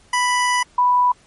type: tone pair in turn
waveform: 25% pulse / sine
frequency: 987.8 / 987.8 Hz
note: B5 / B5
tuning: 0 / 0 cents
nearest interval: unison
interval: 0 cents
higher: neither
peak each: -12 dBFS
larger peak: neither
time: 0.13-0.63 / 0.78-1.12 s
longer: first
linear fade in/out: 5 ms
effects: pink hiss -53 dBFS RMS until 1.26 s + MP3 48 kbps